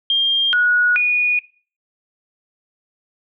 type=tone with pitch steps; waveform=sine; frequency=3205 / 1458 / 2458 Hz; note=G7 / F#6 / D#7; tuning=+38 / -26 / -22 cents; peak=-13 dBFS; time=0.1-1.39 s; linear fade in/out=2 ms; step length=430 ms; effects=noise-tail reverb RT60 0.4 s tail -20 dB re dry